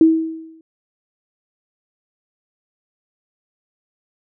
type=tone with exponential decay; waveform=sine; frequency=322.6 Hz; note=E4; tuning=37 cents flat; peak=-5 dBFS; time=0.01-0.61 s; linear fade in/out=2 ms; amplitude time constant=130 ms; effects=none